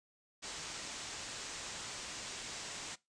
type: low-pass noise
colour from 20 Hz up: white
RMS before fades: -45 dBFS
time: 0.42-2.96 s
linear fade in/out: 20 ms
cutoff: 8100 Hz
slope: 48 dB/octave
effects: noise-tail reverb RT60 0.2 s tail -20 dB re dry + resampled to 22050 Hz